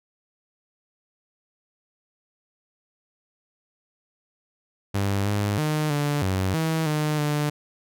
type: tone with pitch steps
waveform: sawtooth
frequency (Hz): 99.5 / 102.7 / 153 / 145.8 / 94.6 / 160.8 / 151.9 / 148.4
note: G2 / G#2 / D#3 / D3 / F#2 / E3 / D#3 / D3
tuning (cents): +26 / -19 / -29 / -12 / +39 / -43 / -41 / +18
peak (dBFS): -18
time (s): 4.94-7.5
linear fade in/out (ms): 10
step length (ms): 320
effects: none